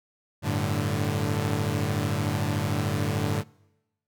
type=chord; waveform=sawtooth; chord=G suspended second; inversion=none; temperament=equal with one note detuned; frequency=96.54 / 110 / 146.83 Hz; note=G2 / A2 / D3; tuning=-26 / 0 / 0 cents; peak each=-25 dBFS; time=0.42-3.44 s; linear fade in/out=50 ms; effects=noise-tail reverb RT60 1.0 s tail -25 dB re dry